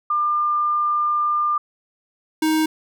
sine / square tone pair in turn, 1199 / 314 Hz, D6 / D#4, +36 / +16 cents, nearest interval octave + major seventh, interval 2320 cents, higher first, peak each -17 dBFS, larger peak neither, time 0.1-1.58 / 2.42-2.66 s, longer first, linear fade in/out 5 ms, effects none

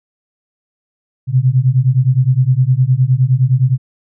sine beating tone pair, 124.1 / 133.8 Hz, B2 / C3, +9 / +39 cents, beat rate 9.7 Hz, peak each -12 dBFS, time 1.27-3.78 s, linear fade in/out 50 ms, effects none

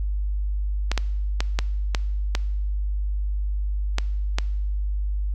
clicks, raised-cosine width 0.2 ms, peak -6 dBFS, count 8, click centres 0.916 / 0.977 / 1.405 / 1.589 / 1.948 / 2.351 / 3.984 / 4.385 s, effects noise-tail reverb RT60 0.9 s tail -20 dB re dry + added 50 Hz sine -22 dBFS peak until 5.34 s

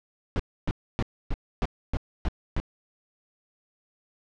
brown noise bursts, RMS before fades -25 dBFS, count 8, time 0.36-2.6 s, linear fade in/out 0 ms, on 35 ms, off 280 ms, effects low-pass 4000 Hz 12 dB/octave

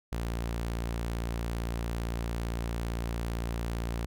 sawtooth tone, 57.7 Hz, A#1, 17 cents flat, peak -27 dBFS, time 0.12-4.06 s, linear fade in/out 5 ms, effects none

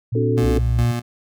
sine tone with pitch glide, 116.2 to 117.69 Hz, A#2 to A#2, -5 to +17 cents, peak -19 dBFS, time 0.12-0.92 s, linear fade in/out 10 ms, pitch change +22 cents, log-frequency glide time 0.36-0.49 s
sine chord, D dominant seventh, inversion third, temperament equal with one note detuned, 261.6 / 294.9 / 370 / 440 Hz, C4 / D4 / F#4 / A4, 0 / +7 / 0 / 0 cents, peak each -25 / -25 / -26 / -21 dBFS, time 0.15-0.59 s, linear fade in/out 5 ms
25% pulse tone with tremolo, 119.5 Hz, A#2, 43 cents sharp, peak -18 dBFS, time 0.37-1.02 s, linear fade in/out 10 ms, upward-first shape square, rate 2.4 Hz, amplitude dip 75%
sine tone, 63 Hz, B1, 35 cents sharp, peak -18 dBFS, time 0.41-0.87 s, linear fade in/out 50 ms
effects none

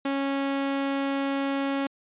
sawtooth tone, 275.6 Hz, C#4, 10 cents flat, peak -21 dBFS, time 0.05-1.87 s, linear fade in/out 5 ms, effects resampled to 8000 Hz

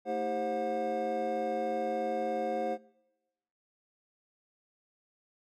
triangle tone cluster, 223.5 / 321.4 / 398.1 / 529 / 724 Hz, A3 / E4 / G4 / C5 / F#5, +27 / -44 / +27 / +19 / -38 cents, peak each -38 / -39 / -37 / -32 / -32 dBFS, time 0.05-2.78 s, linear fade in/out 50 ms, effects noise-tail reverb RT60 1.0 s tail -23 dB re dry

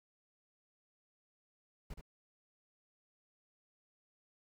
brown noise with echo, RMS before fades -44 dBFS, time 1.9-1.94 s, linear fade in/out 5 ms, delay 72 ms, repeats 1, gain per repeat -6 dB, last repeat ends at 2.012 s, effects none

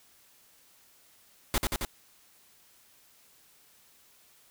pink noise with echo, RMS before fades -26 dBFS, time 1.54-1.58 s, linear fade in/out 0 ms, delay 90 ms, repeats 3, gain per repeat -2 dB, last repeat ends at 1.85 s, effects white hiss -61 dBFS RMS until 4.5 s

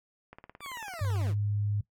click train, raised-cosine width 0.5 ms, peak -31 dBFS, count 18, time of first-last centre 0.33-1.269 s, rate 18.1 Hz
20% pulse linear sweep, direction down, 1205 to 109.9 Hz, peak -34 dBFS, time 0.6-1.35 s, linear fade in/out 50 ms
sine tone with pitch glide, 99.2 to 103.17 Hz, G2 to G#2, +21 to -11 cents, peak -27 dBFS, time 1.01-1.81 s, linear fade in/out 5 ms, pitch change +68 cents, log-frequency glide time 1.26-1.32 s
effects noise-tail reverb RT60 0.1 s tail -17 dB re dry

